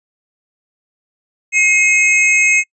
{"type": "tone pair together", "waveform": "square", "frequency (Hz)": [2146, 2545], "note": ["C7", "D#7"], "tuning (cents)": [43, 39], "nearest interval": "minor third", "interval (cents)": 296, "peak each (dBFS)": -13, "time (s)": [1.52, 2.64], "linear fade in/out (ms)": 50, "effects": ["noise-tail reverb RT60 0.1 s tail -25 dB re dry", "resampled to 22050 Hz"]}